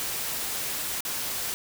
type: noise with dropouts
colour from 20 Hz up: white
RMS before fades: -31 dBFS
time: 0-1.54 s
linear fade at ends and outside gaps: 0 ms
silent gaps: 1.006-1.051 s
effects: none